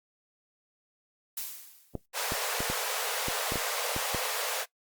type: noise with exponential decay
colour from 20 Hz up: blue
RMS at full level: -33 dBFS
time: 1.37-2.06 s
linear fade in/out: 5 ms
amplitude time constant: 150 ms
type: clicks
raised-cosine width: 2 ms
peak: -19 dBFS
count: 9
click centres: 1.953 / 2.321 / 2.605 / 2.7 / 3.284 / 3.521 / 3.557 / 3.964 / 4.147 s
type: high-pass noise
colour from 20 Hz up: pink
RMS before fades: -32 dBFS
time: 2.13-4.66 s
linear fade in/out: 50 ms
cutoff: 440 Hz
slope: 96 dB/octave
effects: noise-tail reverb RT60 0.1 s tail -18 dB re dry + Opus 48 kbps